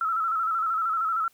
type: tone with vibrato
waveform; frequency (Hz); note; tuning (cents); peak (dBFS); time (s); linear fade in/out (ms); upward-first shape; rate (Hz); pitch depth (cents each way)
sine; 1318.5; E6; 0; -23; 0.01-1.28; 2; square; 13; 49
effects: white hiss -63 dBFS RMS until 1.33 s